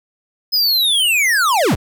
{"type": "linear sweep", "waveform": "square", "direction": "down", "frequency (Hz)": [5110, 36.85], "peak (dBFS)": -13, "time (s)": [0.52, 1.76], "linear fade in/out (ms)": 20, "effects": []}